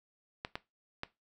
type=clicks; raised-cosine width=0.3 ms; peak=-20 dBFS; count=3; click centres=0.449 / 0.555 / 1.034 s; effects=noise-tail reverb RT60 0.2 s tail -17 dB re dry